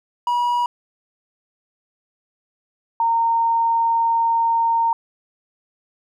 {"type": "tone pair in turn", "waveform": ["triangle", "sine"], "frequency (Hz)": [966, 919.9], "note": ["B5", "A#5"], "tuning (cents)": [-39, -23], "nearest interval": "minor second", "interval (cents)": 84, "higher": "first", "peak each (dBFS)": -15, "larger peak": "neither", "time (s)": [[0.27, 0.66], [3, 4.93]], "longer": "second", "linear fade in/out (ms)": 2, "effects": []}